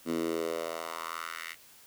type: tone with high-pass filter sweep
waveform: 10% pulse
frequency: 82.41 Hz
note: E2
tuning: in tune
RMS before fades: -35 dBFS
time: 0.05-1.56 s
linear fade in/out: 50 ms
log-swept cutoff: 250 to 2100 Hz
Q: 2.7
effects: white hiss -56 dBFS RMS until 1.86 s